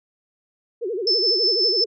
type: tone with vibrato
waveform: sine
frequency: 414.5 Hz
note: G#4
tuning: 3 cents flat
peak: -23 dBFS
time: 0.81-1.86 s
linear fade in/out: 20 ms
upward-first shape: sine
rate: 12 Hz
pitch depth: 260 cents each way
type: tone with tremolo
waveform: sine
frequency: 5270 Hz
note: E8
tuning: 1 cent flat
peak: -15 dBFS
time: 1.07-1.84 s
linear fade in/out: 2 ms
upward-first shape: triangle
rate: 5.6 Hz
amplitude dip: 45%
effects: none